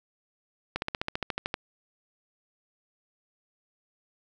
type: slowing click train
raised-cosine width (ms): 0.3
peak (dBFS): -13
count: 12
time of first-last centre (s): 0.76-1.541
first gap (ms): 61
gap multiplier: 1.03
effects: none